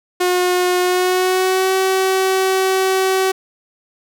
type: tone with pitch glide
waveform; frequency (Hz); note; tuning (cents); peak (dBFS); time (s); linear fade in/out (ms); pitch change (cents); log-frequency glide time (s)
sawtooth; 360.8 to 379.6; F#4 to F#4; -44 to +44; -10; 0.2-3.32; 10; +88; 0.82-1.74
effects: none